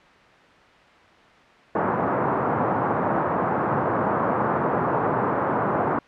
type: band-pass noise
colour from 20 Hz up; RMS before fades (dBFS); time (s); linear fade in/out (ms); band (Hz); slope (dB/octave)
white; -23; 1.75-5.99; 5; 110 to 1200; 24
effects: white hiss -50 dBFS RMS until 6.07 s + low-pass 2000 Hz 12 dB/octave